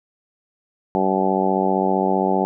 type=harmonic tone; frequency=95.3 Hz; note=G2; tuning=48 cents flat; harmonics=2 / 3 / 4 / 5 / 6 / 7 / 8 / 9; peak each=-23 / -26 / -23 / -27 / -27 / -27 / -24 / -24 dBFS; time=0.95-2.45 s; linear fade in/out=0 ms; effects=none